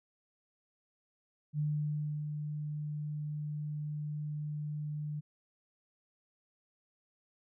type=tone with ADSR envelope; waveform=sine; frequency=149.7 Hz; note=D3; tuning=33 cents sharp; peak=-29 dBFS; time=1.53-5.21 s; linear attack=60 ms; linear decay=660 ms; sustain=-6 dB; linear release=20 ms; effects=none